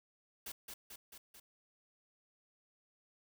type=noise with echo; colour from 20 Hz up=white; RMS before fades=-45 dBFS; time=0.46-0.52 s; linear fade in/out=5 ms; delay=220 ms; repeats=4; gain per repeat=-3 dB; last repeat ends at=1.4 s; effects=none